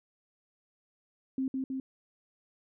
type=tone with echo; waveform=sine; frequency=264.2 Hz; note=C4; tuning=17 cents sharp; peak=-28 dBFS; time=1.38-1.48 s; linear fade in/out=2 ms; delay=160 ms; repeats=2; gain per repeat=-2 dB; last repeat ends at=1.8 s; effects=none